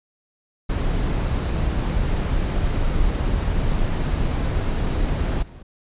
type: noise with level steps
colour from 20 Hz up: brown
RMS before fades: -21 / -39 dBFS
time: 0.69-5.63 s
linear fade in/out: 10 ms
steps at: 5.42 s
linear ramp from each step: 10 ms
effects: resampled to 8000 Hz